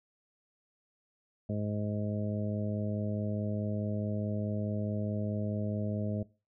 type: harmonic tone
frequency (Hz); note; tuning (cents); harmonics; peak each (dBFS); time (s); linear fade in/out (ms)
104.7; G#2; +15; 1 / 2 / 3 / 4 / 5 / 6; -34 / -34 / -44 / -44 / -44 / -42; 1.49-6.23; 5
effects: noise-tail reverb RT60 0.3 s tail -20 dB re dry